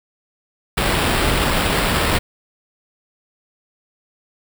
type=noise with sample-and-hold; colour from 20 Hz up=pink; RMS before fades=-18 dBFS; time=0.77-2.19 s; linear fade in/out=10 ms; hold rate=6300 Hz; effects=none